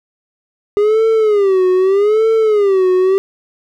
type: tone with vibrato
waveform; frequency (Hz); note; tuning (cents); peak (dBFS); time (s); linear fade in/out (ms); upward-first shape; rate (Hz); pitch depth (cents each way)
triangle; 405.6; G#4; -41; -7; 0.77-3.18; 0; sine; 0.81; 170
effects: none